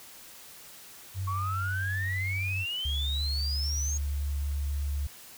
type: tone with vibrato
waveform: sine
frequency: 95.2 Hz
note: F#2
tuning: 50 cents sharp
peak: -29 dBFS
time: 1.14-2.66 s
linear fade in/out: 50 ms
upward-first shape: sine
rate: 14 Hz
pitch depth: 22 cents each way
type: exponential sweep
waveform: sine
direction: up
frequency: 1100 to 6645 Hz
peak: -30 dBFS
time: 1.27-3.98 s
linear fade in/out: 10 ms
type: tone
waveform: sine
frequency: 71.3 Hz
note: C#2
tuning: 49 cents sharp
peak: -27 dBFS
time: 2.85-5.07 s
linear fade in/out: 5 ms
effects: tanh soft clip ceiling -22 dBFS + white hiss -49 dBFS RMS until 5.37 s